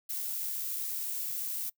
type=noise with amplitude modulation; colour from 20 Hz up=violet; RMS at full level=-34 dBFS; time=0.09-1.7 s; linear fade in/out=10 ms; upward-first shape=sine; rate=73.8 Hz; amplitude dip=25%; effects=noise-tail reverb RT60 0.1 s tail -23 dB re dry